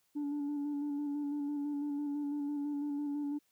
sine tone with vibrato, 289.4 Hz, D4, 25 cents flat, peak -31 dBFS, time 0.15-3.39 s, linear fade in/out 20 ms, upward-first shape square, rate 6 Hz, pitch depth 22 cents each way, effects tanh soft clip ceiling -32 dBFS + white hiss -75 dBFS RMS until 3.51 s

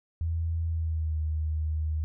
sine tone with pitch glide, 82.41 to 77.78 Hz, E2 to D#2, 0 to 0 cents, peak -26 dBFS, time 0.21-2.04 s, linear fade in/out 0 ms, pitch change -100 cents, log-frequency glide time 0.68-1.18 s, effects none

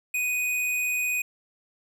square tone, 2489 Hz, D#7, in tune, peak -25 dBFS, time 0.14-1.22 s, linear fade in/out 5 ms, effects none

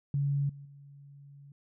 sine tone with level steps, 141.2 Hz, C#3, 32 cents sharp, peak -26 / -44 / -49 dBFS, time 0.14-1.52 s, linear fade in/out 2 ms, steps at 0.49 / 0.65 s, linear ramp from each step 5 ms, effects none

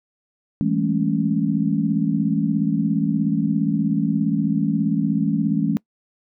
sine chord, A major seventh, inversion second, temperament equal with one note detuned, 164.81 / 203.1 / 220 / 277.2 Hz, E3 / G#3 / A3 / C#4, 0 / -38 / 0 / 0 cents, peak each -23 dBFS, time 0.61-5.77 s, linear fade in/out 0 ms, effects noise-tail reverb RT60 0.1 s tail -24 dB re dry

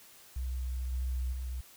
sine tone with level steps, 63.2 Hz, B1, 41 cents sharp, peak -32 / -30 / -34 dBFS, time 0.36-1.61 s, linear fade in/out 5 ms, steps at 0.92 / 1.32 s, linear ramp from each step 10 ms, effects white hiss -56 dBFS RMS until 1.76 s

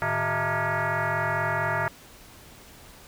sine tone with frequency modulation, 367.8 Hz, F#4, 10 cents flat, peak -23 dBFS, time 0.02-1.88 s, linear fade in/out 0 ms, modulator 260 Hz, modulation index 6, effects pink hiss -49 dBFS RMS until 3.07 s

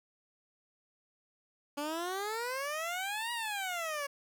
15% pulse exponential two-way sweep, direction up then down, 283.4 to 964 to 554 Hz, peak -28 dBFS, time 1.77-4.07 s, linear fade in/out 10 ms, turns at 3.32 s, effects none

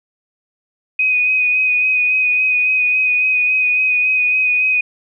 sine tone with vibrato, 2500 Hz, D#7, 8 cents sharp, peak -12 dBFS, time 0.99-4.81 s, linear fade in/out 5 ms, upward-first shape sine, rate 3.6 Hz, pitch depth 21 cents each way, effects none

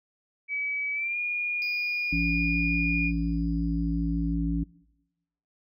sine tone with pitch glide, 2283 to 2433 Hz, D7 to D#7, -50 to -39 cents, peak -27 dBFS, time 0.48-3.12 s, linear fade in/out 50 ms, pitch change +111 cents, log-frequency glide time 0.93-1.18 s
triangle tone with exponential decay, 4915 Hz, D#8, 22 cents flat, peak -34 dBFS, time 1.62-4.34 s, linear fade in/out 0 ms, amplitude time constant 590 ms
harmonic tone, 56.6 Hz, A1, 50 cents sharp, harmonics 1 / 3 / 5, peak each -29 / -29 / -29 dBFS, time 2.12-4.64 s, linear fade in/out 10 ms
effects noise-tail reverb RT60 1.0 s tail -23 dB re dry

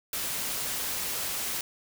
white noise, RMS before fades -32 dBFS, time 0.13-1.61 s, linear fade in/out 2 ms, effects none

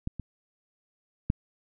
clicks, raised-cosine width 5 ms, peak -18 / -23 / -11 dBFS, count 3, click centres 0.074 / 0.197 / 1.301 s, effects none

